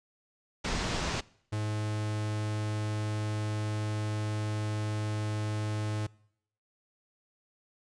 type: low-pass noise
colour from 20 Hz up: pink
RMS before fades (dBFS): -32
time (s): 0.64-1.21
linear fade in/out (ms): 10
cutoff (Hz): 6800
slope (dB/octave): 24
type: tone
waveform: 45% pulse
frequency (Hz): 106.6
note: G#2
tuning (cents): +46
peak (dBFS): -30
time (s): 1.52-6.07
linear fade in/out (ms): 10
effects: noise-tail reverb RT60 0.7 s tail -23 dB re dry + resampled to 22050 Hz